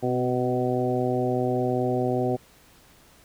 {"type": "harmonic tone with a mistuned harmonic", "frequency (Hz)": 125.1, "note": "B2", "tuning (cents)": 23, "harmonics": [1, 2, 3, 4, 5, 6], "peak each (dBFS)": [-29, -28, -27, -30, -31, -31], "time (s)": [0.02, 2.37], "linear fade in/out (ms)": 20, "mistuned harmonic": 2, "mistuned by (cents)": 20, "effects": ["pink hiss -55 dBFS RMS until 3.24 s"]}